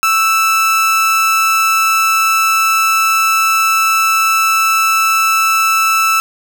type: tone with amplitude modulation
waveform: 30% pulse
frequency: 1318.5 Hz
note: E6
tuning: in tune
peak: -6 dBFS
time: 0.03-6.2 s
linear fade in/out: 0 ms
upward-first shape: sine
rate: 230 Hz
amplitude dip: 30%
effects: none